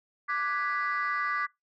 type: chord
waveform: sine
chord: G# half-diminished seventh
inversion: second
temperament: equal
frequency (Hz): 1174.7 / 1480 / 1661.2 / 1975.5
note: D6 / F#6 / G#6 / B6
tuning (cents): 0 / 0 / 0 / 0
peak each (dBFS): -29 / -35 / -34 / -32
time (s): 0.28-1.47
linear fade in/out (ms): 20
effects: noise-tail reverb RT60 0.2 s tail -24 dB re dry + tanh soft clip ceiling -21 dBFS